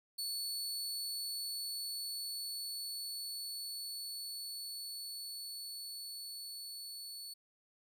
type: tone with level ramp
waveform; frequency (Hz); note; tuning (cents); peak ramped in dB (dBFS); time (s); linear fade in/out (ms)
sawtooth; 4435; C#8; 0; -34 to -42; 0.18-7.34; 10
effects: none